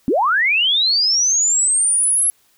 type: linear sweep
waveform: sine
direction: up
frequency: 220 to 11180 Hz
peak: -13 dBFS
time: 0.08-2.3 s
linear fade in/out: 0 ms
effects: white hiss -58 dBFS RMS until 2.57 s